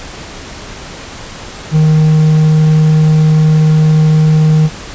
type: tone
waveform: triangle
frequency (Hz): 155.56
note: D#3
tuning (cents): 0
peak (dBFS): -3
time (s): 1.71-4.7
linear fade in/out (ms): 50
effects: pink hiss -28 dBFS RMS until 4.94 s + resampled to 16000 Hz